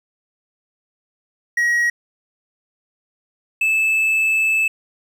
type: tone pair in turn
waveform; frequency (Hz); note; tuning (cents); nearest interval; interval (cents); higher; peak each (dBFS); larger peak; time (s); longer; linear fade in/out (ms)
triangle; 1901 / 2621; A#6 / E7; +33 / -11; tritone; 556; second; -13; neither; 1.57-1.9 / 3.61-4.68; second; 5
effects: 9-bit